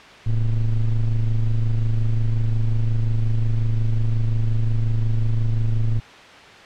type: ring-modulated tone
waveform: triangle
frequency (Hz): 62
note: B1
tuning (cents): +7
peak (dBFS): -11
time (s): 0.26-6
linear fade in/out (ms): 10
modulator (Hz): 49.2
effects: white hiss -42 dBFS RMS until 6.65 s + low-pass 3000 Hz 12 dB/octave